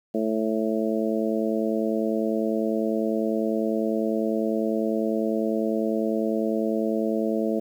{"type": "harmonic tone", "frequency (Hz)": 110, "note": "A2", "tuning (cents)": 0, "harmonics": [2, 3, 4, 5, 6], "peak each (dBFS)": [-26, -28, -29, -30, -31], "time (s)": [0.14, 7.6], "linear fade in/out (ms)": 10, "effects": ["9-bit"]}